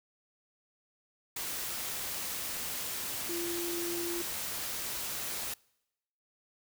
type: tone in noise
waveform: sine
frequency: 343.8 Hz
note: F4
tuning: 27 cents flat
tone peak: -35 dBFS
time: 3.29-4.22 s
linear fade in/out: 5 ms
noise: white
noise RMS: -37 dBFS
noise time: 1.36-5.54 s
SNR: -1 dB
effects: noise-tail reverb RT60 0.9 s tail -26 dB re dry